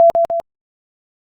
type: tone with echo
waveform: sine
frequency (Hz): 674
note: E5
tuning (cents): +38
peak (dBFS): -5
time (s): 0-0.1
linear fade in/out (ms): 0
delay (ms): 150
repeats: 2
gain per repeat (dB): -5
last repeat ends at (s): 0.4
effects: Opus 24 kbps